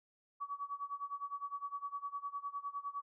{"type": "tone with tremolo", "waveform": "sine", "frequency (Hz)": 1136, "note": "C#6", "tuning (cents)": 42, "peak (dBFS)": -36, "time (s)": [0.4, 3.02], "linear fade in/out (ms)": 20, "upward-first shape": "sine", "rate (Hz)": 9.8, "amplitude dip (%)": 90, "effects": []}